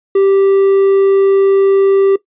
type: tone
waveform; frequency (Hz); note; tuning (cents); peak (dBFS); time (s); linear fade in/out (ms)
triangle; 391.3; G4; -3; -5; 0.15-2.16; 5
effects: noise-tail reverb RT60 0.1 s tail -17 dB re dry + resampled to 8000 Hz

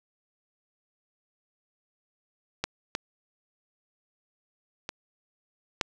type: clicks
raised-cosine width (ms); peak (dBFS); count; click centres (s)
0.2; -10 / -11 / -16 / -7; 4; 2.64 / 2.951 / 4.891 / 5.812
effects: none

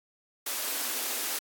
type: high-pass noise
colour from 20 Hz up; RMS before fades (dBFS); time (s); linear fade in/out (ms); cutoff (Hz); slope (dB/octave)
white; -32; 0.46-1.39; 5; 240; 96
effects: AAC 64 kbps

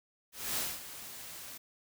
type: noise with ADSR envelope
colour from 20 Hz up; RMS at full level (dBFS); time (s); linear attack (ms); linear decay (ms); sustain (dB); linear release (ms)
white; -33; 0.32-1.58; 250; 220; -13; 11
effects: none

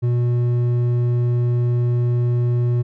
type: tone with hard clipping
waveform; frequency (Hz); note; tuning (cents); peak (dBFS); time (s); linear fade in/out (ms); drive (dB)
sine; 121.1; B2; -34; -17; 0.02-2.83; 20; 6
effects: none

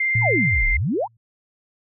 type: tone with vibrato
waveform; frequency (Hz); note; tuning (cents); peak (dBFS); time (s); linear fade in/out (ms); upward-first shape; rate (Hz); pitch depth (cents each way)
sine; 2093; C7; 0; -18; 0-0.77; 5; square; 19; 8
type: tone with exponential decay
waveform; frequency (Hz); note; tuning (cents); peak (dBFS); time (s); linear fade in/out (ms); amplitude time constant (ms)
sine; 114; A#2; -38; -17; 0.15-1.17; 5; 220
type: exponential two-way sweep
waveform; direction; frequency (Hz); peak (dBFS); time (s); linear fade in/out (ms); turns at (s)
sine; down then up; 1042 to 30.87 to 1042; -19; 0.21-1.08; 50; 0.68
effects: none

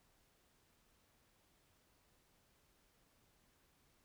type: silence
effects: pink hiss -74 dBFS RMS until 4.04 s

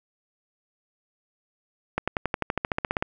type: accelerating click train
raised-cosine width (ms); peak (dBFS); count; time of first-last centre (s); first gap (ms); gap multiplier
0.5; -9; 15; 1.98-3.025; 96; 0.96
effects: none

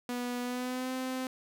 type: tone with pitch glide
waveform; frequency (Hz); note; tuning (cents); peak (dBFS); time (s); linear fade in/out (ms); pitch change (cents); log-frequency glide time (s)
sawtooth; 245 to 258.2; B3 to C4; -14 to -23; -29; 0.09-1.27; 2; +91; 0.41-0.92
effects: none

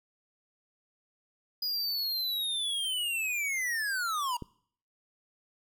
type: linear sweep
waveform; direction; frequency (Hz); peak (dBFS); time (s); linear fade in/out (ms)
square; down; 4949 to 932.3; -30; 1.62-4.37; 5
type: click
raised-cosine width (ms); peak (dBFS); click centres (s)
3; -25; 4.423
effects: noise-tail reverb RT60 0.6 s tail -24 dB re dry

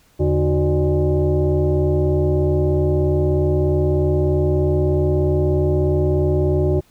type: tone with frequency modulation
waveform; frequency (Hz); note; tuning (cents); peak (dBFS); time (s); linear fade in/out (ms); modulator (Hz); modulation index
sine; 144.6; D3; -27; -14; 0.19-6.81; 20; 226; 1.6
effects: pink hiss -56 dBFS RMS until 6.9 s

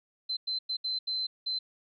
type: tone bursts at uneven times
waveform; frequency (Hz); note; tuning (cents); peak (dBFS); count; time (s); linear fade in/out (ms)
sine; 4076; C8; -46; -29; 6; 0.29-0.37 / 0.47-0.59 / 0.69-0.77 / 0.84-0.99 / 1.07-1.27 / 1.46-1.59; 10
effects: none

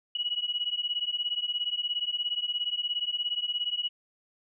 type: beating tone pair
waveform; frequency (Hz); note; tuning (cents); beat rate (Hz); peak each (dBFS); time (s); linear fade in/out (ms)
sine; 2912 / 2929; F#7 / F#7; -28 / -18; 17; -31; 0.15-3.89; 5
effects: none

